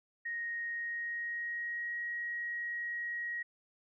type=tone with pitch glide; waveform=sine; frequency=1869 to 1895.1 Hz; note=A#6 to A#6; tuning=+4 to +28 cents; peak=-35 dBFS; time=0.25-3.43 s; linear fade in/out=10 ms; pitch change=+24 cents; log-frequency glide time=0.71-1.97 s; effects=none